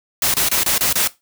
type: noise bursts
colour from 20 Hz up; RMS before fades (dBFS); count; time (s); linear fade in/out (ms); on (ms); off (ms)
white; -17; 6; 0.22-1.075; 2; 120; 27
effects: noise-tail reverb RT60 0.2 s tail -17 dB re dry